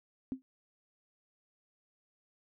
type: tone with exponential decay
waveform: sine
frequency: 261.6 Hz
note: C4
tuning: in tune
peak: -29 dBFS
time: 0.32-0.42 s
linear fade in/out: 0 ms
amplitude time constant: 20 ms
effects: none